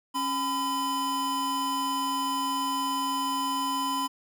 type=tone pair together; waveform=square; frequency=273.1 / 1007 Hz; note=C#4 / B5; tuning=-26 / +33 cents; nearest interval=octave + major seventh; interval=2259 cents; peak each=-34 / -28 dBFS; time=0.14-4.08 s; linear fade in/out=20 ms; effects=none